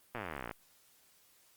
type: slowing click train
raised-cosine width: 0.5 ms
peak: -24 dBFS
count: 30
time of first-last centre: 0.15-0.512 s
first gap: 8 ms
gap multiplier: 1.03
effects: white hiss -66 dBFS RMS until 1.56 s + Opus 32 kbps